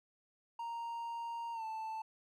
triangle tone with pitch glide, 931 to 882.3 Hz, A#5 to A5, -2 to +5 cents, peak -37 dBFS, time 0.59-2.02 s, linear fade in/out 5 ms, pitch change -93 cents, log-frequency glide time 1.53-1.64 s, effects none

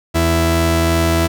sawtooth tone pair together, 82.88 / 331.5 Hz, E2 / E4, +10 / +10 cents, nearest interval 2 octaves, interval 2400 cents, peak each -11 dBFS, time 0.14-1.28 s, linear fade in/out 20 ms, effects none

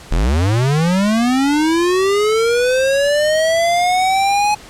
square linear sweep, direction up, 33.38 to 843 Hz, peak -13 dBFS, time 0.11-4.55 s, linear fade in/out 10 ms, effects pink hiss -38 dBFS RMS until 4.69 s + low-pass 9000 Hz 12 dB/octave

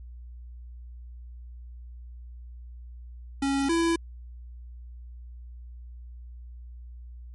square tone pair in turn, 275.5 / 333.7 Hz, C#4 / E4, -11 / +21 cents, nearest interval minor third, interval 332 cents, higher second, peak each -24 / -22 dBFS, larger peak second, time 3.42-3.69 / 3.69-3.96 s, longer neither, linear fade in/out 5 ms, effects added 60 Hz sine -40 dBFS peak until 7.34 s + MP3 48 kbps

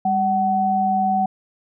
sine tone pair together, 199.73 / 753 Hz, G3 / F#5, +33 / +30 cents, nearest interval octave + major seventh, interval 2297 cents, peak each -23 / -17 dBFS, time 0.05-1.26 s, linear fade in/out 5 ms, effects none

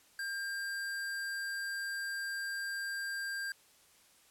sine tone with sample-and-hold, 1601 Hz, G6, 36 cents sharp, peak -35 dBFS, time 0.19-3.52 s, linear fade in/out 2 ms, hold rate 6300 Hz, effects white hiss -64 dBFS RMS until 4.3 s + low-pass 12000 Hz 12 dB/octave

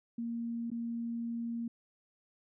sine tone with dropouts, 233.1 Hz, A#3, in tune, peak -34 dBFS, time 0.18-1.68 s, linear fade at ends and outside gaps 5 ms, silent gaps 0.703-0.715 s, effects none

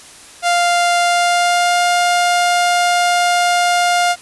sawtooth tone with pitch glide, 698.5 to 705.4 Hz, F5 to F5, 0 to +17 cents, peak -8 dBFS, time 0.42-4.16 s, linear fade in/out 50 ms, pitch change +17 cents, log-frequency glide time 1-1.81 s, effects white hiss -39 dBFS RMS until 4.21 s + resampled to 24000 Hz

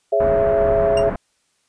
sine chord, C# minor, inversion second, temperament just, 415.8 / 554.4 / 665.2 Hz, G#4 / C#5 / E5, +2 / 0 / +16 cents, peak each -20 / -21 / -16 dBFS, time 0.12-1.1 s, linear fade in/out 10 ms
pink low-pass noise, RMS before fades -26 dBFS, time 0.2-1.16 s, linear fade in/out 2 ms, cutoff 1600 Hz, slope 24 dB/octave
sawtooth tone with exponential decay, 2794 Hz, F7, in tune, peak -20 dBFS, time 0.97-1.06 s, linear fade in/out 5 ms, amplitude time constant 18 ms
effects white hiss -65 dBFS RMS until 1.68 s + resampled to 22050 Hz

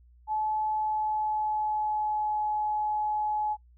sine tone with pitch glide, 860 to 848.2 Hz, A5 to G#5, -40 to +36 cents, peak -26 dBFS, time 0.27-3.57 s, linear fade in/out 50 ms, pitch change -24 cents, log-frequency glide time 0.7-2.42 s, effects noise-tail reverb RT60 0.1 s tail -20 dB re dry + added 60 Hz sine -54 dBFS peak until 3.77 s

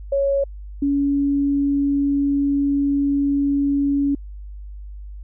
sine tone pair in turn, 554.4 / 281.6 Hz, C#5 / C#4, 0 / +27 cents, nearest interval octave, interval 1173 cents, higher first, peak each -16 dBFS, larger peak neither, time 0.12-0.44 / 0.82-4.15 s, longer second, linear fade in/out 5 ms, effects added 50 Hz sine -32 dBFS peak until 5.23 s

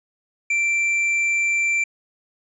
triangle tone with tanh clipping, 2349 Hz, D7, in tune, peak -19 dBFS, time 0.5-1.84 s, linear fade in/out 5 ms, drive 10 dB, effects resampled to 22050 Hz

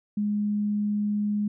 sine tone, 207.7 Hz, G#3, in tune, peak -23 dBFS, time 0.17-1.48 s, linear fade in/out 5 ms, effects none

